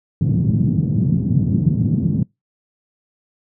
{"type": "band-pass noise", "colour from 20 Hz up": "white", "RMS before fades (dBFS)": -17, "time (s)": [0.21, 2.23], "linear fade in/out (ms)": 2, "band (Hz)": [110, 190], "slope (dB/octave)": 24, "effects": ["noise-tail reverb RT60 0.2 s tail -26 dB re dry"]}